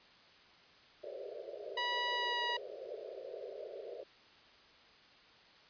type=band-pass noise; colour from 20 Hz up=white; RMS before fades=-46 dBFS; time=1.03-4.04 s; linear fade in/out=10 ms; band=380 to 640 Hz; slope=96 dB/octave
type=tone with pitch glide; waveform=15% pulse; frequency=973 to 962.4 Hz; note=B5 to B5; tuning=-26 to -45 cents; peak=-27 dBFS; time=1.77-2.57 s; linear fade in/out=5 ms; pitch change=-19 cents; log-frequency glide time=2.13-2.41 s
effects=white hiss -61 dBFS RMS until 5.69 s + resampled to 11025 Hz